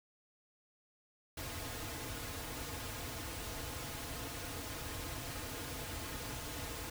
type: noise with comb filter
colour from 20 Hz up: pink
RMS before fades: -43 dBFS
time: 1.37-6.9 s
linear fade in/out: 5 ms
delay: 5.2 ms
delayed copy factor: -0.7
effects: none